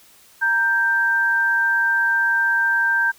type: tone pair together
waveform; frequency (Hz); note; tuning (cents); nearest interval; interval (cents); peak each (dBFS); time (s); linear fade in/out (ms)
sine; 927.8 / 1574; A#5 / G6; -8 / +7; major sixth; 915; -25 / -16; 0.41-3.12; 20
effects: white hiss -51 dBFS RMS until 3.18 s